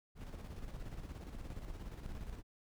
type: noise with tremolo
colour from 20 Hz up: brown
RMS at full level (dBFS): -44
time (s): 0.15-2.43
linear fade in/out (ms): 50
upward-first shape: square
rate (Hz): 17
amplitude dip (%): 45
effects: none